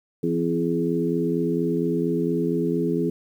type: harmonic tone with a mistuned harmonic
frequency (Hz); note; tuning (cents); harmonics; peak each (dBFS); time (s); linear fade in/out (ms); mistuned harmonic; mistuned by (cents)
84.3; E2; +39; 2 / 3 / 4 / 5; -26 / -26 / -26 / -26; 0.23-3.1; 5; 3; +30
effects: 9-bit